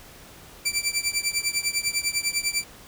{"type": "tone with tremolo", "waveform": "15% pulse", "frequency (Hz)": 2338, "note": "D7", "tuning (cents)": -8, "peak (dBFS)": -13, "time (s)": [0.65, 2.64], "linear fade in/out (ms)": 10, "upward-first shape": "triangle", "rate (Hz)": 10, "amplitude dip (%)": 95, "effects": ["pink hiss -47 dBFS RMS until 2.87 s"]}